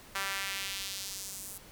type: tone with high-pass filter sweep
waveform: sawtooth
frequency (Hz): 195.3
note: G3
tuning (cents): -6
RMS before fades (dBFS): -38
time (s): 0.15-1.58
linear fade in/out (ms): 5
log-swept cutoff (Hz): 1300 to 10000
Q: 1.2
effects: pink hiss -53 dBFS RMS until 1.71 s